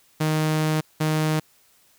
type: tone pair in turn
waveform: sawtooth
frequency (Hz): 155.56 / 155.56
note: D#3 / D#3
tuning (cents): 0 / 0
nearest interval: unison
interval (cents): 0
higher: neither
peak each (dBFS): -16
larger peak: neither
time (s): 0.2-0.81 / 1-1.4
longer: first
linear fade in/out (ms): 10
effects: white hiss -59 dBFS RMS until 1.98 s